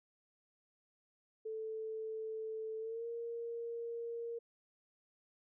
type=tone with pitch glide; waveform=sine; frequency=440 to 466.2 Hz; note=A4 to A#4; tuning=0 to 0 cents; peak=-39 dBFS; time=1.45-4.39 s; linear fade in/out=10 ms; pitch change=+100 cents; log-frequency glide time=2.79-3.06 s; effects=none